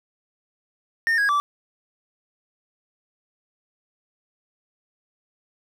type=tone with pitch steps; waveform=triangle; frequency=1824 / 1649 / 1161 Hz; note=A#6 / G#6 / D6; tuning=-38 / -13 / -20 cents; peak=-16 dBFS; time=1.07-1.4 s; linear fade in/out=0 ms; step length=110 ms; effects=none